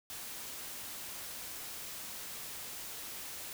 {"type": "noise", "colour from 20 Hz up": "white", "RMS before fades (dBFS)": -44, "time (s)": [0.1, 3.53], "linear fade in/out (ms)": 0, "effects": []}